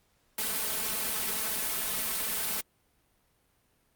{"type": "noise with comb filter", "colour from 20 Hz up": "white", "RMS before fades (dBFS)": -31, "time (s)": [0.38, 2.61], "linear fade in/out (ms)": 5, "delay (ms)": 4.6, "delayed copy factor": 0.9, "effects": ["pink hiss -70 dBFS RMS until 3.95 s", "Opus 48 kbps"]}